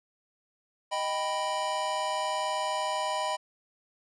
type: chord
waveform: square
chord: Eb augmented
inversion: none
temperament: equal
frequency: 622.3 / 784 / 987.8 Hz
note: Eb5 / G5 / B5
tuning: 0 / 0 / 0 cents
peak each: -34 / -35 / -32 dBFS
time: 0.91-3.37 s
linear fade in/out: 20 ms
effects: resampled to 22050 Hz